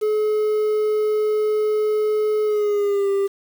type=tone with pitch glide; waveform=triangle; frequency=426.7 to 395.8 Hz; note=G#4 to G4; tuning=+47 to +17 cents; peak=-15 dBFS; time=0.01-3.28 s; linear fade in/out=20 ms; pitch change=-130 cents; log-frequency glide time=2.44-3.09 s; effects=7-bit